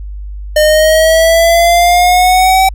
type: exponential sweep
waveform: square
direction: up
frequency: 606 to 768 Hz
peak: -6 dBFS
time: 0.56-2.69 s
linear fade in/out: 5 ms
effects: added 50 Hz sine -21 dBFS peak until 2.74 s